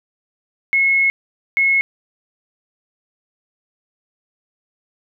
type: tone bursts at uneven times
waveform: sine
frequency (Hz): 2177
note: C#7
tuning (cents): -32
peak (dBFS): -12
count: 2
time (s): 0.73-1.1 / 1.57-1.81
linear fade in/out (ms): 0
effects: none